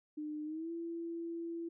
sine tone with pitch glide, 302.5 to 335.6 Hz, D#4 to E4, -49 to +31 cents, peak -38 dBFS, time 0.17-1.69 s, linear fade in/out 10 ms, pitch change +180 cents, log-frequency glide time 0.44-0.71 s, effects none

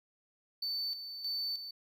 triangle tone with tremolo, 4525 Hz, C#8, 35 cents sharp, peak -32 dBFS, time 0.62-1.71 s, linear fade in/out 5 ms, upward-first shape square, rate 1.6 Hz, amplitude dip 60%, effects none

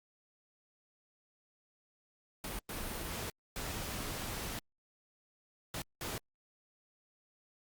pink noise bursts at uneven times, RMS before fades -40 dBFS, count 5, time 2.44-2.59 / 2.69-3.3 / 3.56-4.59 / 5.74-5.82 / 6.01-6.18 s, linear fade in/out 2 ms, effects Opus 48 kbps

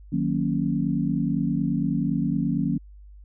sine chord, D# minor seventh, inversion none, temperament equal, 155.56 / 185 / 233.1 / 277.2 Hz, D#3 / F#3 / A#3 / C#4, 0 / 0 / 0 / 0 cents, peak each -27 dBFS, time 0.12-2.78 s, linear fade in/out 10 ms, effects added 50 Hz sine -43 dBFS peak until 3.24 s

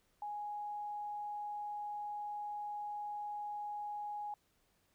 sine tone, 830.6 Hz, G#5, in tune, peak -39 dBFS, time 0.22-4.34 s, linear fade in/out 2 ms, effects pink hiss -75 dBFS RMS until 4.94 s

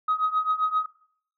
sine tone with tremolo, 1261 Hz, D#6, 23 cents sharp, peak -17 dBFS, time 0.08-0.86 s, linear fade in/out 5 ms, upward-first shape triangle, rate 7.6 Hz, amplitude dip 95%, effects noise-tail reverb RT60 0.6 s tail -18 dB re dry + tanh soft clip ceiling -16 dBFS

